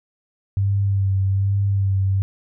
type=tone with vibrato; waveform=sine; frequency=98 Hz; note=G2; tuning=in tune; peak=-16 dBFS; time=0.57-2.22 s; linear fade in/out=0 ms; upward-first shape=sine; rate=1.2 Hz; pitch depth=29 cents each way; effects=none